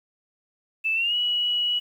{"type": "tone with pitch glide", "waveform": "sine", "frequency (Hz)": [2637, 2926], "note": ["E7", "F#7"], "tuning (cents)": [0, -20], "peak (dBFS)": -21, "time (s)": [0.84, 1.8], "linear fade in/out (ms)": 20, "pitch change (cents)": 180, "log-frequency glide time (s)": [0.94, 1.15], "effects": ["9-bit"]}